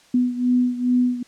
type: beating tone pair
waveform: sine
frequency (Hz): 247.3 / 249.7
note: B3 / B3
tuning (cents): +3 / +19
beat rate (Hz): 2.4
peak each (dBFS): -18 / -22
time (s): 0.14-1.23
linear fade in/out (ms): 5
effects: white hiss -53 dBFS RMS until 1.27 s + low-pass 7000 Hz 12 dB/octave